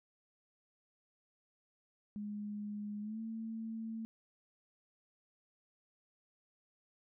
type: tone with pitch glide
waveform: sine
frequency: 207.7 to 223.9 Hz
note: G#3 to A3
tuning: 0 to +30 cents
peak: -39 dBFS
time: 2.16-4.05 s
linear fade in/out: 0 ms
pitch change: +130 cents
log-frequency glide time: 3.01-3.2 s
effects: none